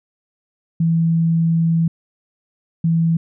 sine tone pair in turn, 165 / 165 Hz, E3 / E3, +2 / +2 cents, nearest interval unison, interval 0 cents, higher neither, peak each -13 dBFS, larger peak neither, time 0.8-1.88 / 2.84-3.17 s, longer first, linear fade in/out 5 ms, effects none

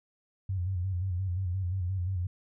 sine tone with vibrato, 92 Hz, F#2, 9 cents flat, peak -28 dBFS, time 0.49-2.27 s, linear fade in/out 5 ms, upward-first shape square, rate 5.7 Hz, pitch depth 69 cents each way, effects none

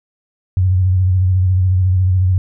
sine tone with vibrato, 92.5 Hz, F#2, in tune, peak -10 dBFS, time 0.57-2.38 s, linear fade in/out 0 ms, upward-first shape sine, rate 14 Hz, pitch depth 49 cents each way, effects none

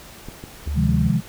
clicks, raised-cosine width 3 ms, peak -21 dBFS, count 3, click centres 0.286 / 0.439 / 0.676 s
sine tone, 73.42 Hz, D2, in tune, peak -22 dBFS, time 0.66-1.1 s, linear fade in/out 20 ms
sine chord, F minor seventh, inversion second, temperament equal, 130.81 / 155.56 / 174.61 / 207.7 Hz, C3 / Eb3 / F3 / Ab3, 0 / 0 / 0 / 0 cents, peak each -22 dBFS, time 0.74-1.22 s, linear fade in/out 50 ms
effects pink hiss -42 dBFS RMS until 1.28 s

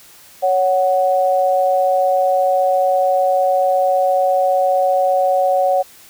sine tone pair together, 557 / 742.2 Hz, C#5 / F#5, +8 / +5 cents, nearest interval perfect fourth, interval 497 cents, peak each -15 dBFS, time 0.42-5.83 s, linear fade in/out 20 ms, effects white hiss -44 dBFS RMS until 6.09 s

